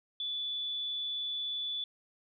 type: tone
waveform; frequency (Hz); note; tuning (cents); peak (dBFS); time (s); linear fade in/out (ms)
sine; 3463; A7; -28; -33; 0.2-1.84; 2
effects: none